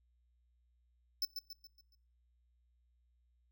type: tone with echo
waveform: square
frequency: 5274 Hz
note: E8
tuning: in tune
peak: -32 dBFS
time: 1.22-1.25 s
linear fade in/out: 2 ms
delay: 140 ms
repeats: 5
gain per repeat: -7 dB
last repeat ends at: 1.95 s
effects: noise-tail reverb RT60 0.5 s tail -23 dB re dry + added 60 Hz sine -70 dBFS peak until 3.51 s